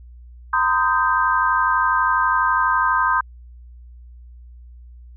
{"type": "chord", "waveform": "sine", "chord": "C minor seventh", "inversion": "third", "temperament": "equal with one note detuned", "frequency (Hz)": [932.3, 1024.4, 1244.5, 1568], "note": ["Bb5", "C6", "Eb6", "G6"], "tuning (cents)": [0, -37, 0, 0], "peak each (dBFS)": [-24, -19, -21, -21], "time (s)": [0.53, 3.21], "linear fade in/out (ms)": 5, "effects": ["added 60 Hz sine -39 dBFS peak until 5.16 s"]}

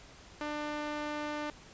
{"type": "tone with band-pass filter", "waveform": "sawtooth", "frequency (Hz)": 298.2, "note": "D4", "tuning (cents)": 27, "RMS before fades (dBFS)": -37, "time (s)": [0.41, 1.5], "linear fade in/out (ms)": 0, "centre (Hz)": 1200, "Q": 0.51, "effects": ["pink hiss -54 dBFS RMS until 1.73 s", "resampled to 16000 Hz"]}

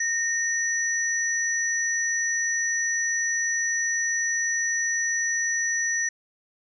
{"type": "tone pair together", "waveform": "sine", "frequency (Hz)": [1843, 5904], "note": ["A#6", "F#8"], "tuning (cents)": [-20, -5], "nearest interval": "octave + minor sixth", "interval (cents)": 2015, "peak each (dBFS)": [-25, -26], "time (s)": [0, 6.09], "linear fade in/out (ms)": 5, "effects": []}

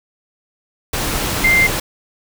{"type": "tone in noise", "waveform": "sine", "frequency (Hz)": 2093, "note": "C7", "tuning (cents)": 0, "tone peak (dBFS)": -10, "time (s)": [1.44, 1.67], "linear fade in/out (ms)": 5, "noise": "pink", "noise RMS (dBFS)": -20, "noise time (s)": [0.93, 1.8], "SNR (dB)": 7, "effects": []}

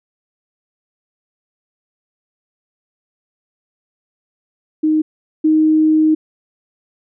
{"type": "tone pair in turn", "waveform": "sine", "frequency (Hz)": [310.4, 312], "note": ["D#4", "D#4"], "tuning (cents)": [-4, 5], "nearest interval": "unison", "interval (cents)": 9, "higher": "second", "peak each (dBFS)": [-11, -9], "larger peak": "second", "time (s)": [[4.83, 5.02], [5.44, 6.15]], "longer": "second", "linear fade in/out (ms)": 10, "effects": []}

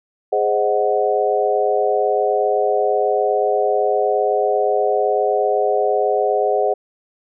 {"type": "chord", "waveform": "sine", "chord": "Ab dominant seventh", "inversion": "none", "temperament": "equal", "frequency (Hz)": [415.3, 523.3, 622.3, 740], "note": ["Ab4", "C5", "Eb5", "Gb5"], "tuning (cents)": [0, 0, 0, 0], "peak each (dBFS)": [-19, -21, -21, -20], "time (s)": [0.32, 6.74], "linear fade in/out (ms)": 10, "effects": []}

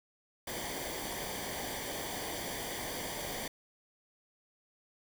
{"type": "noise with comb filter", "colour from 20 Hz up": "pink", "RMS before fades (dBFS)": -39, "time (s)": [0.47, 3.48], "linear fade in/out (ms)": 5, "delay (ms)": 0.75, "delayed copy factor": -0.7, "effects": []}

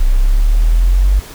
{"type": "exponential sweep", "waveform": "sine", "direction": "up", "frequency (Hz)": [30.62, 49.69], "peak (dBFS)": -7, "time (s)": [0, 1.2], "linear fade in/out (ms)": 10, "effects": ["pink hiss -34 dBFS RMS until 1.34 s"]}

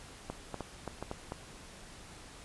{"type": "clicks", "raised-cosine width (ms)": 1, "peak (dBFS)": -23, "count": 7, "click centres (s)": [0.3, 0.543, 0.607, 0.877, 1.026, 1.114, 1.321], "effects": ["pink hiss -51 dBFS RMS until 2.44 s", "resampled to 24000 Hz"]}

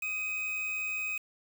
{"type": "tone with quantisation", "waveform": "triangle", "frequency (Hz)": 2521, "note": "D#7", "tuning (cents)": 22, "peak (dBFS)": -30, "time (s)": [0.02, 1.18], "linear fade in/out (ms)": 5, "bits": 7, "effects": []}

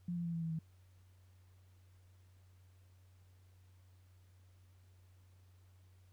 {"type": "tone with pitch steps", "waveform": "sine", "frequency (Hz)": [174.61, 171.71, 168.86, 166.05, 163.29, 160.58], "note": ["F3", "F3", "E3", "E3", "E3", "E3"], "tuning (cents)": [0, -29, 42, 13, -16, -45], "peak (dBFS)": -36, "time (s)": [0.08, 0.59], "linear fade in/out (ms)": 5, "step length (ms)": 85, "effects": ["added 92 Hz sine -61 dBFS peak until 6.12 s", "pink hiss -75 dBFS RMS until 6.12 s"]}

